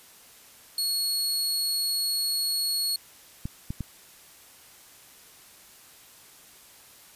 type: tone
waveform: sawtooth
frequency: 4341 Hz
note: C#8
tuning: 37 cents flat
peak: -22 dBFS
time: 0.78-2.96 s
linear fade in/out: 2 ms
type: clicks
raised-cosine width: 5 ms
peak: -19 dBFS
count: 3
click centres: 3.455 / 3.705 / 3.807 s
effects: white hiss -52 dBFS RMS until 7.15 s + resampled to 32000 Hz